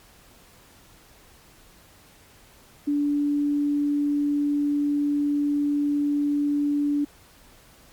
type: tone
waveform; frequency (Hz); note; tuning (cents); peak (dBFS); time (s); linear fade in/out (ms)
sine; 290; D4; -22; -20; 2.87-7.05; 10
effects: pink hiss -53 dBFS RMS until 7.92 s + MP3 96 kbps